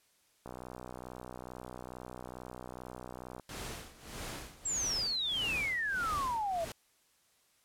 click train, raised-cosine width 1 ms, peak -30 dBFS, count 184, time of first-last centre 0.46-3.397 s, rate 62.3 Hz
pink noise with tremolo, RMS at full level -41 dBFS, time 3.49-6.72 s, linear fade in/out 2 ms, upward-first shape sine, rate 1.6 Hz, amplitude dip 85%
sine exponential sweep, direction down, 7700 to 640 Hz, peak -31 dBFS, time 4.65-6.65 s, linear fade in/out 10 ms
effects white hiss -70 dBFS RMS until 7.64 s + low-pass 12000 Hz 12 dB/octave

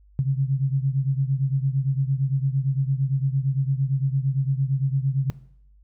sine beating tone pair, 133.1 / 141.9 Hz, C3 / C#3, +30 / +41 cents, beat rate 8.8 Hz, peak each -21 / -24 dBFS, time 0.19-5.3 s, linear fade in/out 0 ms, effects noise-tail reverb RT60 0.7 s tail -19 dB re dry + added 50 Hz sine -51 dBFS peak until 5.83 s

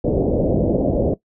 white low-pass noise, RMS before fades -18 dBFS, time 0.04-1.14 s, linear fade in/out 5 ms, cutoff 600 Hz, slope 48 dB/octave, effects noise-tail reverb RT60 0.1 s tail -18 dB re dry

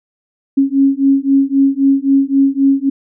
sine beating tone pair, 272 / 275.8 Hz, C#4 / C#4, -33 / -9 cents, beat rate 3.8 Hz, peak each -12 dBFS, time 0.57-2.9 s, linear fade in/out 10 ms, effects none

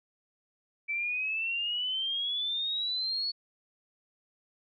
sine exponential sweep, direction up, 2311 to 4428 Hz, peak -29 dBFS, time 0.88-3.32 s, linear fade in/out 20 ms, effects none

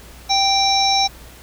harmonic tone with a mistuned harmonic, 784 Hz, G5, in tune, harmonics 1 / 3 / 5 / 7 / 8, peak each -17 / -26 / -19 / -20 / -27 dBFS, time 0.29-1.08 s, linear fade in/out 20 ms, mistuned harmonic 8, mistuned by -36 cents, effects added 60 Hz sine -42 dBFS peak until 1.42 s + pink hiss -43 dBFS RMS until 1.42 s

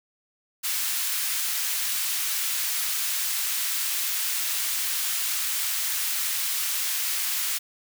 white high-pass noise, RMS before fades -27 dBFS, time 0.63-7.59 s, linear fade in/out 20 ms, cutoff 1500 Hz, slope 12 dB/octave, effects none

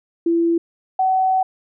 sine tone pair in turn, 336.2 / 754.7 Hz, E4 / F#5, +34 / +34 cents, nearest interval octave + major second, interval 1400 cents, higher second, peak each -14 dBFS, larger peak neither, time 0.26-0.58 / 0.99-1.43 s, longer second, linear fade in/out 5 ms, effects none

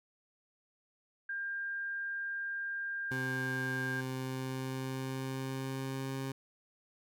sine tone, 1600 Hz, G6, 35 cents sharp, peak -35 dBFS, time 1.29-4.01 s, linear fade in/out 5 ms
20% pulse tone with pitch glide, 130 to 134.2 Hz, C3 to C3, -11 to +44 cents, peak -31 dBFS, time 3.11-6.32 s, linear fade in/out 5 ms, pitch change +55 cents, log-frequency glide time 3.92-6.2 s
effects none

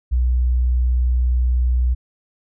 sine tone, 61.74 Hz, B1, in tune, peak -14 dBFS, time 0.11-1.95 s, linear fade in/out 20 ms, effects none

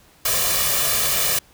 white noise with comb filter, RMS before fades -20 dBFS, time 0.25-1.39 s, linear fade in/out 5 ms, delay 1.7 ms, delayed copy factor +0.65, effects pink hiss -53 dBFS RMS until 1.53 s

